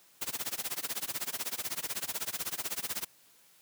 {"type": "noise with tremolo", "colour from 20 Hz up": "white", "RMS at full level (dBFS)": -33, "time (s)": [0.21, 3.05], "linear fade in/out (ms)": 10, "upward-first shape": "sine", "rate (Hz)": 16, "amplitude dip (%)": 95, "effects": ["white hiss -62 dBFS RMS until 3.61 s", "high-pass 100 Hz 12 dB/octave"]}